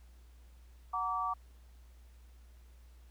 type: chord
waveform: sine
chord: Gb augmented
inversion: none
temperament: just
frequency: 740 / 925 / 1156.2 Hz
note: Gb5 / Bb5 / D6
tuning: 0 / -14 / -27 cents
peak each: -39 / -39 / -33 dBFS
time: 0.93-1.34 s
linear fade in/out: 10 ms
effects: added 60 Hz sine -54 dBFS peak until 3.1 s + pink hiss -69 dBFS RMS until 3.1 s